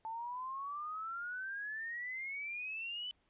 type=exponential sweep; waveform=sine; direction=up; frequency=880 to 3025 Hz; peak=-39 dBFS; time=0.05-3.11 s; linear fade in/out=0 ms; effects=pink hiss -75 dBFS RMS until 3.29 s + resampled to 8000 Hz